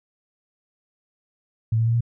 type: tone with pitch steps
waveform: sine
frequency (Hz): 111.7 / 113.65 / 115.64 / 117.66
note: A2 / A#2 / A#2 / A#2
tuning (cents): +27 / -43 / -13 / +17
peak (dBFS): -17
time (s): 1.72-2.008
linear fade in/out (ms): 5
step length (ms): 72
effects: none